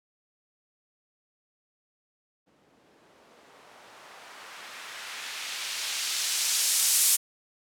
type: noise with low-pass filter sweep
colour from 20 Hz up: violet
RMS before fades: -31 dBFS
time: 2.46-7.17 s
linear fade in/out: 20 ms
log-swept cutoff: 250 to 10000 Hz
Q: 0.81
effects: none